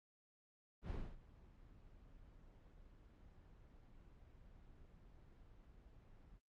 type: noise with ADSR envelope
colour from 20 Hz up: brown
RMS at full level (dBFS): -42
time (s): 0.82-6.4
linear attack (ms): 75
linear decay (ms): 260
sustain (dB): -20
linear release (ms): 43
effects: low-pass 4000 Hz 12 dB/octave + Opus 32 kbps